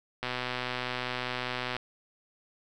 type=click train; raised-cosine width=0.3 ms; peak=-16 dBFS; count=193; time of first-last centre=0.23-1.766 s; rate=125 Hz; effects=none